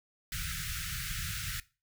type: band-stop noise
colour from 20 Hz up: pink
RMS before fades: -37 dBFS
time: 0.32-1.6 s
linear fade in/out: 2 ms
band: 170 to 1300 Hz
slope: 96 dB/octave
effects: noise-tail reverb RT60 0.3 s tail -19 dB re dry